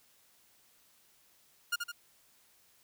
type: tone with echo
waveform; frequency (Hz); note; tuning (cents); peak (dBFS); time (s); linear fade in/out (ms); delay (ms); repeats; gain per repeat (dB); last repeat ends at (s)
sawtooth; 1416; F6; +23; -25; 1.72-1.76; 10; 80; 2; -5; 1.92
effects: white hiss -66 dBFS RMS until 2.83 s